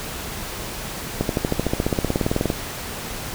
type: accelerating click train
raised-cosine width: 2 ms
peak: -6 dBFS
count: 22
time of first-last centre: 1.21-2.502 s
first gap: 82 ms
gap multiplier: 0.97
effects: pink hiss -31 dBFS RMS until 3.34 s